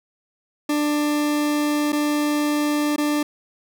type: tone with dropouts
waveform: 40% pulse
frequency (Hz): 296.1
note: D4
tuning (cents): +14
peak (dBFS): -18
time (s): 0.69-3.23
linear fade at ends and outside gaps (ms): 5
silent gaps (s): 1.922-1.928 / 2.962-2.98
effects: none